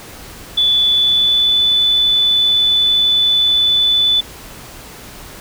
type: tone with pitch glide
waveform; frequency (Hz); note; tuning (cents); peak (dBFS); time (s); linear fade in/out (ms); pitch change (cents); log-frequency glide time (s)
sine; 3465 to 3489; A7 to A7; -27 to -15; -10; 0.57-4.21; 10; +12; 0.87-1.63
effects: pink hiss -35 dBFS RMS until 5.4 s